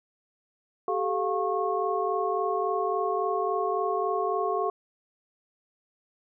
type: tone cluster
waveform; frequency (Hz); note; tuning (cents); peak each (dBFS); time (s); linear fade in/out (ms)
sine; 387.4 / 431 / 707 / 1093; G4 / A4 / F5 / C#6; -20 / -36 / +21 / -25; -30; 0.88-4.7; 2
effects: none